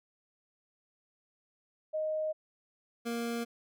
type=tone pair in turn; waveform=sine / 25% pulse; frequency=622.3 / 234.2 Hz; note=D#5 / A#3; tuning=0 / +8 cents; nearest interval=octave + perfect fourth; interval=1692 cents; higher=first; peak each=-30 / -29 dBFS; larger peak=second; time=1.93-2.33 / 3.05-3.45 s; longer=neither; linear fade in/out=20 ms; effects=none